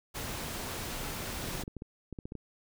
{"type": "noise", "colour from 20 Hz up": "pink", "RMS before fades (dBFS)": -38, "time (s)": [0.14, 1.64], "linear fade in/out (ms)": 20}
{"type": "clicks", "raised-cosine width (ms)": 3, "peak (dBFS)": -27, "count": 12, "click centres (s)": [1.441, 1.487, 1.553, 1.636, 1.679, 1.767, 1.821, 2.127, 2.188, 2.255, 2.321, 2.353]}
{"effects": []}